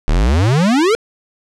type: exponential sweep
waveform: square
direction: up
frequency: 34.65 to 480.1 Hz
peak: -11 dBFS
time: 0.08-0.95 s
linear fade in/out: 0 ms
effects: low-pass 7000 Hz 12 dB/octave